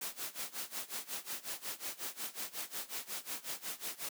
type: noise with tremolo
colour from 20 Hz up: white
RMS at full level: -39 dBFS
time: 0.01-4.09 s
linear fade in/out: 5 ms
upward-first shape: sine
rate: 5.5 Hz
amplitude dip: 90%
effects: high-pass 200 Hz 12 dB/octave